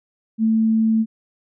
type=tone; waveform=sine; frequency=222 Hz; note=A3; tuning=16 cents sharp; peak=-14 dBFS; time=0.38-1.06 s; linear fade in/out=50 ms; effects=none